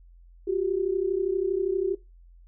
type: tone pair together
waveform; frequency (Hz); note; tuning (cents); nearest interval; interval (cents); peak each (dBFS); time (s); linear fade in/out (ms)
sine; 359.5 / 392; F#4 / G4; -50 / 0; minor second; 150; -26; 0.47-1.95; 10
effects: noise-tail reverb RT60 0.2 s tail -17 dB re dry + added 43 Hz sine -49 dBFS peak until 2.47 s